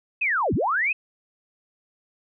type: linear two-way sweep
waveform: sine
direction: down then up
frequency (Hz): 2631 to 67.2 to 2631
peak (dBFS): -20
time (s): 0.21-0.93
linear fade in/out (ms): 10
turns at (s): 0.54
effects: none